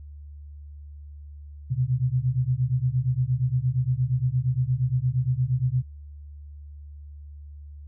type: beating tone pair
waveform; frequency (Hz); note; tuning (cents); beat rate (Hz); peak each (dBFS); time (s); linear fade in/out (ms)
sine; 123 / 131.6; B2 / C3; -7 / +10; 8.6; -24; 1.7-5.83; 20
effects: added 73 Hz sine -39 dBFS peak until 7.87 s